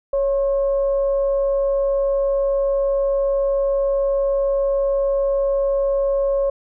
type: tone with frequency modulation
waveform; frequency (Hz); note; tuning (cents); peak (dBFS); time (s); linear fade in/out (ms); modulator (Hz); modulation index
sine; 554.4; C#5; 0; -16; 0.13-6.5; 5; 521; 0.25
effects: none